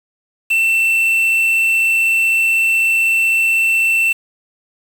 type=tone with quantisation; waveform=triangle; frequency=2681 Hz; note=E7; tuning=29 cents sharp; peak=-10 dBFS; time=0.5-4.13 s; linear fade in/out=10 ms; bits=5; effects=none